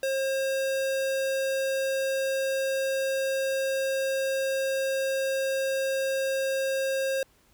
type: tone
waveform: square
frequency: 536 Hz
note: C5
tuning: 42 cents sharp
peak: -26 dBFS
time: 0.03-7.23 s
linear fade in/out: 2 ms
effects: pink hiss -63 dBFS RMS until 7.53 s